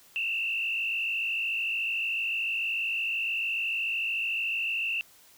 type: tone with frequency modulation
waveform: sine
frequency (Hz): 2703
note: E7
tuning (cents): +43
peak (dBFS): -27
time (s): 0.16-5.01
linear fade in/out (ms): 0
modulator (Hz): 53.6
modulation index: 1.7
effects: white hiss -57 dBFS RMS until 5.37 s